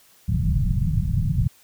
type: low-pass noise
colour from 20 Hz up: white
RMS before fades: -21 dBFS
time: 0.28-1.48 s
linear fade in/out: 10 ms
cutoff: 170 Hz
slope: 48 dB/octave
effects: white hiss -55 dBFS RMS until 1.63 s